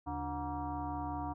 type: tone with frequency modulation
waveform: sine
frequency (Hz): 510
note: C5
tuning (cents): -44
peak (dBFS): -35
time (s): 0.06-1.34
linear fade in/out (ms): 20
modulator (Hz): 217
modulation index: 2.5
effects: none